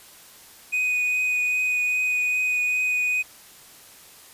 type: tone with vibrato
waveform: triangle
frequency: 2489 Hz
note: D#7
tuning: in tune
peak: -19 dBFS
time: 0.72-3.23 s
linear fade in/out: 20 ms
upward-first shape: triangle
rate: 2.5 Hz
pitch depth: 12 cents each way
effects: white hiss -48 dBFS RMS until 4.33 s + resampled to 32000 Hz